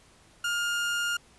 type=tone; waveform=30% pulse; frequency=1413 Hz; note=F6; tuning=20 cents sharp; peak=-24 dBFS; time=0.44-1.17 s; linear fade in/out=5 ms; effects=pink hiss -58 dBFS RMS until 1.38 s + resampled to 24000 Hz